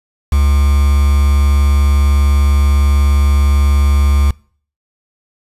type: tone with quantisation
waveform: triangle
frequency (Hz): 70.7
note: C#2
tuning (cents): +35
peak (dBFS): -6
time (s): 0.32-4.31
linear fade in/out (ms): 5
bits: 4
effects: noise-tail reverb RT60 0.5 s tail -24 dB re dry + resampled to 32000 Hz